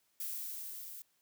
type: noise with level ramp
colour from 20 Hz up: violet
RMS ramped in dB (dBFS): -39 to -48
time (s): 0.2-1.02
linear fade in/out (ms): 2
effects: white hiss -75 dBFS RMS until 1.21 s + high-pass 60 Hz 12 dB/octave

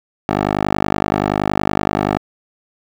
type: tone with band-pass filter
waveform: 10% pulse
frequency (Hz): 50.6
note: G#1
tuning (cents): -44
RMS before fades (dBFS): -18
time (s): 0.29-2.18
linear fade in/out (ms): 0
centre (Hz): 680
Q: 0.74
effects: none

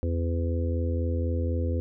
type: harmonic tone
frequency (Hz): 84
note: E2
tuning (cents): +33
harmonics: 1 / 3 / 4 / 5 / 6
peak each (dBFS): -25 / -34 / -37 / -39 / -35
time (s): 0.03-1.8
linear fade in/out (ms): 0
effects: none

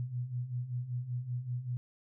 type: beating tone pair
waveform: sine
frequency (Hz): 120 / 125.2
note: B2 / B2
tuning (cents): -49 / +24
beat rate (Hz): 5.2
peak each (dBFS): -40 / -35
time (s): 0-1.77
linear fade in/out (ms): 0
effects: none

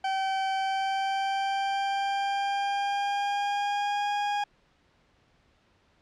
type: tone with pitch glide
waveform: 40% pulse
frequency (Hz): 770 to 820.5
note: G5 to G#5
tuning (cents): -31 to -21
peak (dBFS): -25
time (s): 0.04-4.44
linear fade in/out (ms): 5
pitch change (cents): +110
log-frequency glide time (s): 0.55-4.1
effects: pink hiss -65 dBFS RMS until 6.01 s + low-pass 4000 Hz 12 dB/octave

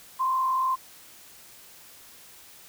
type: tone with frequency modulation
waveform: sine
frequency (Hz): 1044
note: C6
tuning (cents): -4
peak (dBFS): -22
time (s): 0.19-0.76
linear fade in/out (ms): 20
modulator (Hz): 42.7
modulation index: 0.54
effects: white hiss -50 dBFS RMS until 2.68 s

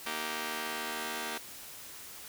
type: chord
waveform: 5% pulse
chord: Eb major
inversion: second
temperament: just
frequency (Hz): 233.3 / 311.1 / 388.9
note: Bb3 / Eb4 / G4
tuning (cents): +2 / 0 / -14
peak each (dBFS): -28 / -30 / -28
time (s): 0.06-1.38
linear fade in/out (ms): 5
effects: white hiss -47 dBFS RMS until 2.28 s

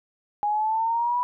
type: exponential sweep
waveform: sine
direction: up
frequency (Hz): 824 to 988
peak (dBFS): -21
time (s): 0.43-1.23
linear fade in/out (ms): 0
effects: none

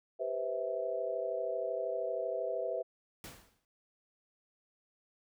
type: chord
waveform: sine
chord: C major seventh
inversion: second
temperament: just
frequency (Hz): 392.4 / 490.5 / 523.3 / 654.1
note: G4 / B4 / C5 / E5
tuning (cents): +2 / -12 / 0 / -14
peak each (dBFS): -42 / -38 / -39 / -36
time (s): 0.19-2.83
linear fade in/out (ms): 20
type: noise with exponential decay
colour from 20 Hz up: pink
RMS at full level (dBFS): -44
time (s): 3.24-3.65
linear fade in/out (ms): 1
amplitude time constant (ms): 89
effects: none

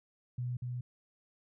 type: tone with echo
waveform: sine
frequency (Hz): 123.47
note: B2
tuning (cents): 0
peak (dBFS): -33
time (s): 0.38-0.57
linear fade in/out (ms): 5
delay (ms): 240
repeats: 1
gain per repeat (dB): -2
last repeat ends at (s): 0.81
effects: none

